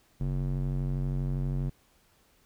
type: tone with band-pass filter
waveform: square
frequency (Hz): 46.25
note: F#1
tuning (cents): 0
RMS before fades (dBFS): -30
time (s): 0.2-1.7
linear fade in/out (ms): 10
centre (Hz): 140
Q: 1.4
effects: pink hiss -65 dBFS RMS until 2.45 s